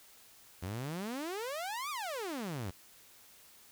sawtooth exponential two-way sweep, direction up then down, 85.9 to 1244.5 to 85.9 Hz, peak -33 dBFS, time 0.62-2.71 s, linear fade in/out 10 ms, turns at 1.9 s, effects white hiss -59 dBFS RMS until 3.71 s

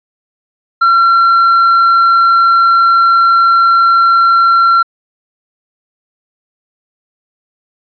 sine tone with tanh clipping, 1363 Hz, F6, 43 cents flat, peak -6 dBFS, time 0.81-4.83 s, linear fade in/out 10 ms, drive 3 dB, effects resampled to 11025 Hz

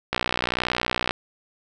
click train, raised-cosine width 0.3 ms, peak -6 dBFS, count 61, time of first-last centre 0.13-1.109 s, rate 61.3 Hz, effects none

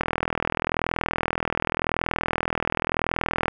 click train, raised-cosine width 0.5 ms, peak -7 dBFS, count 143, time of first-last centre 0.01-3.482 s, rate 40.9 Hz, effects none

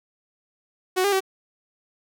sawtooth tone with pitch steps, 370.5 / 402.7 / 382.5 Hz, F#4 / G4 / G4, +2 / +47 / -42 cents, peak -15 dBFS, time 0.96-1.206 s, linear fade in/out 20 ms, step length 82 ms, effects none

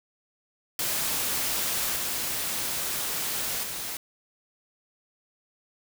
white noise with level steps, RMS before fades -28 / -30 / -34 dBFS, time 0.79-3.97 s, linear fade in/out 2 ms, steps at 1.96 / 3.63 s, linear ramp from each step 2 ms, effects none

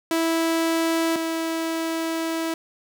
sawtooth tone pair in turn, 328.3 / 326.6 Hz, E4 / E4, -7 / -16 cents, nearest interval unison, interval 9 cents, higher first, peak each -16 / -20 dBFS, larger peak first, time 0.11-1.16 / 1.16-2.54 s, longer second, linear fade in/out 2 ms, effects none

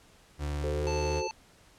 35% pulse tone with pitch glide, 73.42 to 76.18 Hz, D2 to D#2, 0 to -36 cents, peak -29 dBFS, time 0.38-1.23 s, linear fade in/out 50 ms, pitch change +64 cents, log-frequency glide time 0.74-0.83 s
sine chord, F# diminished, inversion none, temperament equal, 370 / 440 / 523.3 Hz, F#4 / A4 / C5, 0 / 0 / 0 cents, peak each -35 dBFS, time 0.63-1.28 s, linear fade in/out 10 ms
harmonic tone, 880 Hz, A5, in tune, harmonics 1 / 3 / 5 / 7, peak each -36 / -41 / -43 / -44 dBFS, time 0.87-1.31 s, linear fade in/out 0 ms
effects pink hiss -59 dBFS RMS until 1.78 s + low-pass 10000 Hz 12 dB/octave

